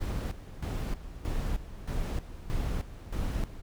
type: noise with tremolo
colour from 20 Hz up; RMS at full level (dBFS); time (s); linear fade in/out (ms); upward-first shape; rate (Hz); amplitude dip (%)
brown; -31; 0-3.62; 20; square; 1.6; 75
effects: none